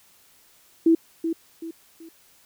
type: tone with echo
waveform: sine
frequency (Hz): 328.7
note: E4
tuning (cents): -5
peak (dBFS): -13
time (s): 0.86-0.95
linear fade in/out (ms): 5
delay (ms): 380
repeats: 3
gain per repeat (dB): -9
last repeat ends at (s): 2.09
effects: white hiss -57 dBFS RMS until 2.45 s